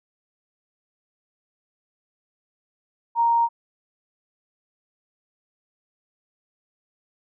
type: tone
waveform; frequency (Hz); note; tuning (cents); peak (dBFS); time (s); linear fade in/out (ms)
sine; 932.3; A#5; 0; -16; 3.15-3.49; 50
effects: none